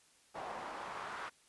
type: noise with band-pass filter sweep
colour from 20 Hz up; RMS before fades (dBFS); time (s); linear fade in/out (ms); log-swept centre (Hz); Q
pink; -44; 0.34-1.3; 20; 780 to 1300; 1.8
effects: white hiss -67 dBFS RMS until 1.48 s + resampled to 24000 Hz